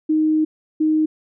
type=tone pair in turn; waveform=sine; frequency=311.1 / 311.1 Hz; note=D#4 / D#4; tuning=0 / 0 cents; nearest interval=unison; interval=0 cents; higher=neither; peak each=-14 dBFS; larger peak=neither; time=0.09-0.45 / 0.8-1.06 s; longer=first; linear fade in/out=10 ms; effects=none

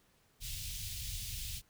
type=band-stop noise; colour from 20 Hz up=pink; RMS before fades=-41 dBFS; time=0.4-1.62 s; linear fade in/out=50 ms; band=120 to 2900 Hz; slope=24 dB/octave; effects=pink hiss -70 dBFS RMS until 1.69 s

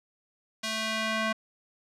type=tone with band-pass filter sweep; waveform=square; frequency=220 Hz; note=A3; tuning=in tune; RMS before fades=-30 dBFS; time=0.63-1.33 s; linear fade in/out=10 ms; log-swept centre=4300 to 1600 Hz; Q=0.82; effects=resampled to 32000 Hz

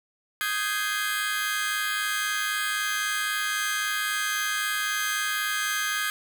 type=chord; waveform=sawtooth; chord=Ab major seventh; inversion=second; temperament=just; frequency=1245.9 / 1557.4 / 1661.2 / 2077 Hz; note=Eb6 / G6 / Ab6 / C7; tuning=+2 / -12 / 0 / -13 cents; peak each=-28 / -27 / -26 / -31 dBFS; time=0.41-6.1 s; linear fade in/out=0 ms; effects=none

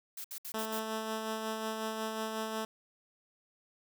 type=noise bursts; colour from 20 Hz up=blue; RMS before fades=-42 dBFS; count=5; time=0.17-0.796 s; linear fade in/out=5 ms; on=74 ms; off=64 ms
type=tone with tremolo; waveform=10% pulse; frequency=220 Hz; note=A3; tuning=in tune; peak=-25 dBFS; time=0.54-2.65 s; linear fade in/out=2 ms; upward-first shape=sine; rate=5.5 Hz; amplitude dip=35%
effects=none

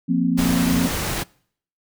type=chord; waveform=sine; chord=F suspended fourth; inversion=none; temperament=equal; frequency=174.61 / 233.1 / 261.6 Hz; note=F3 / Bb3 / C4; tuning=0 / 0 / 0 cents; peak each=-21 / -22 / -20 dBFS; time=0.08-0.89 s; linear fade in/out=20 ms
type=noise; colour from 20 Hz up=pink; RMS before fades=-25 dBFS; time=0.37-1.24 s; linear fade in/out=20 ms
effects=noise-tail reverb RT60 0.6 s tail -25 dB re dry

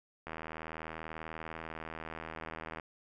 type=click train; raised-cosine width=0.5 ms; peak=-26 dBFS; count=204; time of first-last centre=0.27-2.798 s; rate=80.3 Hz; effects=none

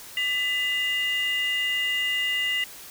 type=tone pair together; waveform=sine; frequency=1999.7 / 2828 Hz; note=B6 / F7; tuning=+21 / +21 cents; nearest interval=tritone; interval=600 cents; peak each=-24 dBFS; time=0.17-2.64 s; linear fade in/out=2 ms; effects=tanh soft clip ceiling -19 dBFS + white hiss -43 dBFS RMS until 2.9 s

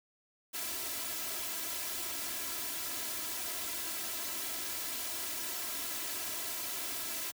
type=noise with comb filter; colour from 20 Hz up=white; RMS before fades=-38 dBFS; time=0.53-7.32 s; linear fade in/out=20 ms; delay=3 ms; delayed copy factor=+0.95; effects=high-pass 80 Hz 12 dB/octave

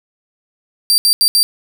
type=tone bursts at uneven times; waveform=sawtooth; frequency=4699 Hz; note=D8; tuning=in tune; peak=-6 dBFS; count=4; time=0.9-0.98 / 1.05-1.13 / 1.21-1.28 / 1.35-1.43 s; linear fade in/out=0 ms; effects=none

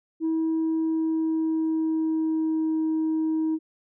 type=tone with pitch glide; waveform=sine; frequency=322.2 to 317 Hz; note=E4 to D#4; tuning=-39 to +32 cents; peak=-20 dBFS; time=0.2-3.59 s; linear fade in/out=50 ms; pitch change=-29 cents; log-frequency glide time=0.51-2.8 s; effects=tanh soft clip ceiling -20 dBFS

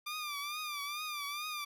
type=tone with vibrato; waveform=15% pulse; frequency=1188 Hz; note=D6; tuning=20 cents sharp; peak=-31 dBFS; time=0.06-1.65 s; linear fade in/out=10 ms; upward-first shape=triangle; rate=2.3 Hz; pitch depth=90 cents each way; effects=none

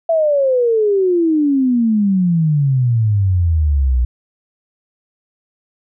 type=exponential sweep; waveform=sine; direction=down; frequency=671 to 59.3 Hz; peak=-11 dBFS; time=0.09-4.05 s; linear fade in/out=5 ms; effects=none

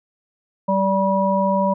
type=harmonic tone; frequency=193.8 Hz; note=G3; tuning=20 cents flat; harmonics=1 / 3 / 5; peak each=-20 / -20 / -20 dBFS; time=0.68-1.74 s; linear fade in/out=10 ms; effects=none

